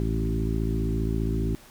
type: harmonic tone with a mistuned harmonic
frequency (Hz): 55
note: A1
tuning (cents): 0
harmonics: 1 / 2 / 3 / 4 / 5 / 6 / 7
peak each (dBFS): -27 / -30 / -32 / -33 / -34 / -35 / -35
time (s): 0-1.55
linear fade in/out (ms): 0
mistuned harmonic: 2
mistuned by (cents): +27
effects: pink hiss -51 dBFS RMS until 1.7 s